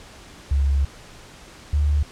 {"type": "tone pair in turn", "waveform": "sine", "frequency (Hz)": [69.3, 73.42], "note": ["C#2", "D2"], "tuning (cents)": [0, 0], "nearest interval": "minor second", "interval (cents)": 100, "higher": "second", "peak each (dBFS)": -16, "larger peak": "neither", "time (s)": [[0.51, 0.85], [1.73, 2.03]], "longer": "first", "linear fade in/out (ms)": 5, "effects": ["pink hiss -44 dBFS RMS until 2.11 s", "low-pass 8000 Hz 12 dB/octave"]}